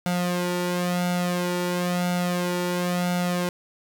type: tone with flanger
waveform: sawtooth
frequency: 177.6 Hz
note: F3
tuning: 29 cents sharp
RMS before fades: -25 dBFS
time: 0.06-3.49 s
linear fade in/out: 0 ms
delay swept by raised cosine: 1.4 to 2.15 ms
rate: 0.98 Hz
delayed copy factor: +0.7
effects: none